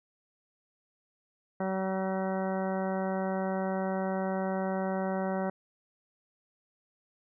harmonic tone, 190 Hz, F#3, 46 cents sharp, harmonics 1 / 2 / 3 / 4 / 5 / 6 / 7 / 8 / 10, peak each -32 / -37 / -34 / -37 / -42 / -47 / -46 / -45 / -48 dBFS, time 1.6-5.5 s, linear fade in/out 5 ms, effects none

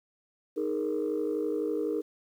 sine chord, D# suspended fourth, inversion none, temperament just, 311.1 / 414.8 / 466.7 Hz, D#4 / G#4 / A#4, 0 / -2 / +2 cents, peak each -31 dBFS, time 0.56-2.02 s, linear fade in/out 20 ms, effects tanh soft clip ceiling -21 dBFS + 10-bit

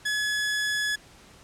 sawtooth tone, 1698 Hz, G#6, 38 cents sharp, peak -21 dBFS, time 0.05-0.96 s, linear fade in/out 10 ms, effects pink hiss -52 dBFS RMS until 1.43 s + low-pass 9000 Hz 12 dB/octave

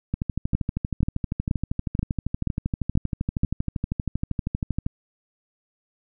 two click trains, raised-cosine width 5 ms, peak -9 / -12 dBFS, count 7 / 61, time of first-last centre 0.55-3.435 / 0.14-4.864 s, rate 2.08 / 12.7 Hz, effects none

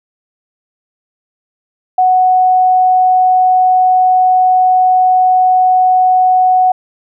sine tone, 740 Hz, F#5, in tune, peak -6 dBFS, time 1.98-6.72 s, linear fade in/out 5 ms, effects none

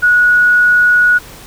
sine tone, 1460 Hz, F#6, 24 cents flat, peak -6 dBFS, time 0.02-1.19 s, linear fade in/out 20 ms, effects pink hiss -35 dBFS RMS until 1.46 s

